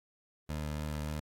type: tone with vibrato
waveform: 20% pulse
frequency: 75.6 Hz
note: D#2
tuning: 49 cents flat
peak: -30 dBFS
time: 0.49-1.2 s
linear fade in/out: 5 ms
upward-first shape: sine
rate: 3.6 Hz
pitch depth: 15 cents each way
effects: AAC 48 kbps